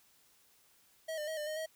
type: tone with pitch steps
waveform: square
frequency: 641 / 602 / 635 / 600 / 619 / 637 Hz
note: E5 / D5 / D#5 / D5 / D#5 / D#5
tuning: -49 / +43 / +35 / +37 / -9 / +41 cents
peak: -37 dBFS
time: 1.08-1.662 s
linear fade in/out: 10 ms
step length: 97 ms
effects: white hiss -67 dBFS RMS until 1.75 s